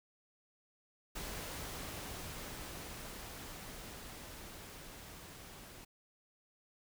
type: noise with level ramp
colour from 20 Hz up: pink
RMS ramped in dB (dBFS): -43 to -53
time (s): 1.15-5.85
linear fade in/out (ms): 10
effects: none